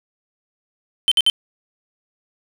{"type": "tone bursts", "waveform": "triangle", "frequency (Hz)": 3090, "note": "G7", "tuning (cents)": -26, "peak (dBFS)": -10, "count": 3, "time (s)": [1.08, 1.299], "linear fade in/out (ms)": 0, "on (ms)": 35, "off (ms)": 57, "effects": []}